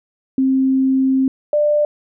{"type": "tone pair in turn", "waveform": "sine", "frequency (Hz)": [264.7, 594.2], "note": ["C4", "D5"], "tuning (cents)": [20, 20], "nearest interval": "octave + major second", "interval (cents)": 1400, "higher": "second", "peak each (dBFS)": -12, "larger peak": "neither", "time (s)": [[0.38, 1.28], [1.53, 1.85]], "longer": "first", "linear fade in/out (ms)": 2, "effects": []}